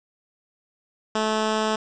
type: tone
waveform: 10% pulse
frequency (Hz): 217.1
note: A3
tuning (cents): -23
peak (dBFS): -13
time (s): 1.15-1.76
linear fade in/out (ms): 5
effects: resampled to 16000 Hz + 7-bit